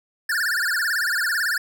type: tone with vibrato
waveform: square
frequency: 1601 Hz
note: G6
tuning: 36 cents sharp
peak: -21 dBFS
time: 0.29-1.58 s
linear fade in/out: 5 ms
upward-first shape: sine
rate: 18 Hz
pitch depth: 220 cents each way
effects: none

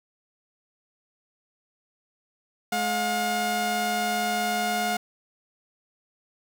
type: tone pair together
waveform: sawtooth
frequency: 212.5 / 714.8 Hz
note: G#3 / F5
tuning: +40 / +40 cents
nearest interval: octave + major sixth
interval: 2100 cents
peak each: -27 / -21 dBFS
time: 2.72-4.97 s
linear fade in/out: 5 ms
effects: none

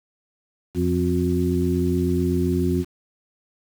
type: harmonic tone with a mistuned harmonic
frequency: 87.31 Hz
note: F2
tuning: in tune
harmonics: 1 / 2 / 3 / 4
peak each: -24 / -24 / -24 / -24 dBFS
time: 0.74-2.85 s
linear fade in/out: 50 ms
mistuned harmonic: 4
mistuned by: +43 cents
effects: 7-bit

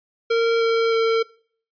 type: tone with pitch steps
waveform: square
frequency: 460 / 456.3 / 452.6 Hz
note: A#4 / A#4 / A4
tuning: -23 / -37 / +49 cents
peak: -17 dBFS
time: 0.3-1.23 s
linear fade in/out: 10 ms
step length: 310 ms
effects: noise-tail reverb RT60 0.5 s tail -23 dB re dry + resampled to 11025 Hz

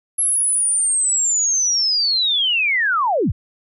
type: linear sweep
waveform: sine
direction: down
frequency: 11175 to 41.2 Hz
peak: -15 dBFS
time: 0.18-3.32 s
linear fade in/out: 10 ms
effects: none

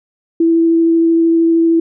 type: tone with vibrato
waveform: sine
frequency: 331 Hz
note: E4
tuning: 7 cents sharp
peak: -8 dBFS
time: 0.4-1.8 s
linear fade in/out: 5 ms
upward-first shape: triangle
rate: 13 Hz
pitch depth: 10 cents each way
effects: none

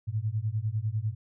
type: beating tone pair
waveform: sine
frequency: 103.83 / 113.83 Hz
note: G#2 / A#2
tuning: 0 / -41 cents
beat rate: 10 Hz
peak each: -30 dBFS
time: 0.07-1.15 s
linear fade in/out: 20 ms
effects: none

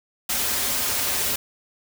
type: noise with comb filter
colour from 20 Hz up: white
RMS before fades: -24 dBFS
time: 0.29-1.36 s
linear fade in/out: 5 ms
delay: 6.1 ms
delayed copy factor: -0.75
effects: none

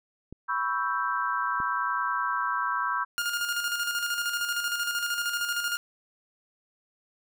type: clicks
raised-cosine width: 3 ms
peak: -28 dBFS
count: 2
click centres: 0.326 / 1.602 s
type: chord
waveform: sine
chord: C# half-diminished seventh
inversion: third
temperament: equal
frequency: 987.8 / 1108.7 / 1318.5 / 1568 Hz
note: B5 / C#6 / E6 / G6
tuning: 0 / 0 / 0 / 0 cents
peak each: -31 dBFS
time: 0.48-3.05 s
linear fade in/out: 20 ms
type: tone with tremolo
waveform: sawtooth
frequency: 1415 Hz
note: F6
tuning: 22 cents sharp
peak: -22 dBFS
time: 3.18-5.77 s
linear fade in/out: 0 ms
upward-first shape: square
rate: 13 Hz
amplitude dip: 45%
effects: none

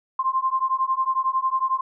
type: beating tone pair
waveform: sine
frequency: 1046.5 / 1057.5 Hz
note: C6 / C6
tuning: 0 / +18 cents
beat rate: 11 Hz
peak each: -23 dBFS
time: 0.19-1.81 s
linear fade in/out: 5 ms
effects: none

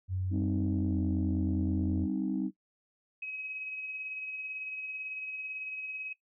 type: tone with pitch glide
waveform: sine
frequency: 93 to 87.27 Hz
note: F#2 to F2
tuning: +9 to -1 cents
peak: -30 dBFS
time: 0.08-2.08 s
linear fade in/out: 50 ms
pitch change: -110 cents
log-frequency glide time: 0.61-0.98 s
type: chord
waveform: sine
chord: C minor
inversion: second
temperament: equal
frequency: 196 / 261.6 / 311.1 Hz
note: G3 / C4 / Eb4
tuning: 0 / 0 / 0 cents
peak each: -33 dBFS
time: 0.3-2.51 s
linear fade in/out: 50 ms
type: tone with tremolo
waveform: sine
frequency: 2545 Hz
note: D#7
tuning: 39 cents sharp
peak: -35 dBFS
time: 3.22-6.13 s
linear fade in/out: 5 ms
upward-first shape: sine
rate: 18 Hz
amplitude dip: 35%
effects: noise-tail reverb RT60 0.1 s tail -17 dB re dry + tanh soft clip ceiling -21 dBFS

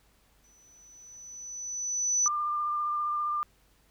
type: tone with exponential growth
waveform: sine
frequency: 5980 Hz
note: F#8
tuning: 17 cents sharp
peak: -21 dBFS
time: 0.44-2.28 s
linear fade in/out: 2 ms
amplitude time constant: 400 ms
type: tone with vibrato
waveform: sine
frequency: 1195 Hz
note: D6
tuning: 30 cents sharp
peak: -27 dBFS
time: 2.26-3.43 s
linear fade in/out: 0 ms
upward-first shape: triangle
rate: 15 Hz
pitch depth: 17 cents each way
effects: added 50 Hz sine -66 dBFS peak until 3.9 s + pink hiss -66 dBFS RMS until 3.9 s

